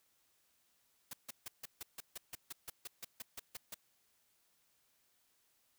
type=noise bursts; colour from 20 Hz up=white; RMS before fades=-45 dBFS; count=16; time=1.11-3.744 s; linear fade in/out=5 ms; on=24 ms; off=150 ms; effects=white hiss -75 dBFS RMS until 5.78 s